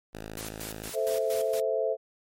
5% pulse tone, 53.7 Hz, A1, 41 cents flat, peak -27 dBFS, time 0.13-0.9 s, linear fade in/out 10 ms
white noise with tremolo, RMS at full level -39 dBFS, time 0.37-1.6 s, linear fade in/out 2 ms, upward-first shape square, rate 4.3 Hz, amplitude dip 80%
sine chord, A minor, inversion none, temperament equal, 440 / 523.3 / 659.3 Hz, A4 / C5 / E5, 0 / 0 / 0 cents, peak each -29 dBFS, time 0.93-1.97 s, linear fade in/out 50 ms
effects MP3 64 kbps

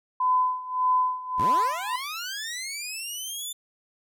sine tone with tremolo, 1011 Hz, B5, 40 cents sharp, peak -18 dBFS, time 0.2-1.96 s, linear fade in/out 5 ms, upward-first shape sine, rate 1.7 Hz, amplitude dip 85%
15% pulse linear sweep, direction up, 46.53 to 3549 Hz, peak -25 dBFS, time 1.38-3.53 s, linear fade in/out 10 ms
effects none

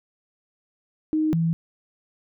sine tone pair in turn, 311.1 / 164.8 Hz, D#4 / E3, 0 / 0 cents, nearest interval major seventh, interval 1100 cents, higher first, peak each -19 dBFS, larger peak neither, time 1.13-1.33 / 1.33-1.53 s, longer neither, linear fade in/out 0 ms, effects none

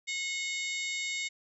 harmonic tone with a mistuned harmonic, 739 Hz, F#5, 2 cents flat, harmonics 3 / 4 / 5 / 6 / 7 / 8 / 9 / 10, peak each -34 / -44 / -39 / -46 / -49 / -48 / -48 / -41 dBFS, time 0.07-1.29 s, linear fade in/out 20 ms, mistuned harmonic 3, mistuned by -38 cents, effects none

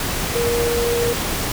sine tone in noise, 472.7 Hz, A#4, 24 cents sharp, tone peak -18 dBFS, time 0.35-1.13 s, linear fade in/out 2 ms, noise pink, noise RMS -23 dBFS, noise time 0-1.52 s, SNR +2 dB, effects none

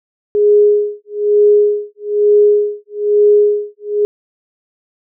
sine tone with tremolo, 415.3 Hz, G#4, in tune, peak -5 dBFS, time 0.35-4.05 s, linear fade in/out 0 ms, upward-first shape sine, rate 1.1 Hz, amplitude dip 100%, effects none

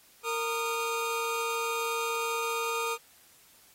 25% pulse tone pair together, 461.4 / 1230.2 Hz, A#4 / D#6, -18 / -20 cents, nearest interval octave + perfect fourth, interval 1698 cents, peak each -28 dBFS, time 0.23-2.98 s, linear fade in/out 50 ms, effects white hiss -59 dBFS RMS until 3.74 s + AAC 48 kbps

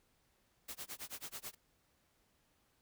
white noise with tremolo, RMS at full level -44 dBFS, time 0.68-1.55 s, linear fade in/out 10 ms, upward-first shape sine, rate 9.2 Hz, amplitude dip 100%, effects pink hiss -75 dBFS RMS until 2.81 s

